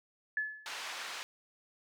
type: tone with exponential decay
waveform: sine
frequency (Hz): 1720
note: A6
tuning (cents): -40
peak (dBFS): -28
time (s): 0.37-0.79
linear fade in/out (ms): 2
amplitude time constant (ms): 90
type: band-pass noise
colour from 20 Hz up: pink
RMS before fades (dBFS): -42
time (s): 0.66-1.23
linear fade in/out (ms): 0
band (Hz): 1100 to 5400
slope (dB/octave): 12
effects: none